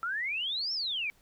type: exponential two-way sweep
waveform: sine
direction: up then down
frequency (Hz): 1318.5 to 5510 to 2246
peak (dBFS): -30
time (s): 0.03-1.1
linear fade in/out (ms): 0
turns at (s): 0.73
effects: pink hiss -65 dBFS RMS until 1.21 s